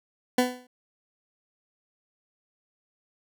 20% pulse tone with exponential decay, 250 Hz, B3, 21 cents sharp, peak -12 dBFS, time 0.38-0.67 s, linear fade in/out 5 ms, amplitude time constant 61 ms, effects none

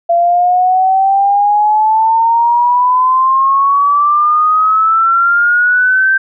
sine exponential sweep, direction up, 680 to 1568 Hz, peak -7 dBFS, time 0.09-6.18 s, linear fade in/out 10 ms, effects none

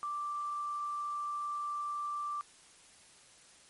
sine tone, 1174.7 Hz, D6, in tune, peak -34 dBFS, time 0.03-2.41 s, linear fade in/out 0 ms, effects white hiss -59 dBFS RMS until 3.69 s + MP3 48 kbps

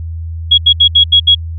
sine tone bursts at uneven times, 3322 Hz, G#7, in tune, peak -3 dBFS, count 6, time 0.51-0.58 / 0.66-0.73 / 0.8-0.88 / 0.95-1.04 / 1.12-1.2 / 1.27-1.35 s, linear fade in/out 10 ms, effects added 82 Hz sine -19 dBFS peak until 1.58 s

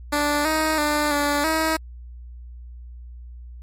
10% pulse tone with pitch steps, 292.9 / 313.4 / 297.7 / 289.3 / 318.7 Hz, D4 / D#4 / D4 / D4 / D#4, -5 / +13 / +24 / -26 / +42 cents, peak -11 dBFS, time 0.12-1.77 s, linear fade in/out 10 ms, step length 330 ms, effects added 60 Hz sine -36 dBFS peak until 3.62 s + MP3 64 kbps

